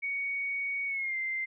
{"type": "tone with pitch glide", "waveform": "sine", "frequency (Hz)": [2236, 2086], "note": ["C#7", "C7"], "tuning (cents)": [14, -6], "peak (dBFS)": -30, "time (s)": [0.02, 1.46], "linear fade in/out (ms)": 20, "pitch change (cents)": -120, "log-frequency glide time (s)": [0.87, 1.17], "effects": []}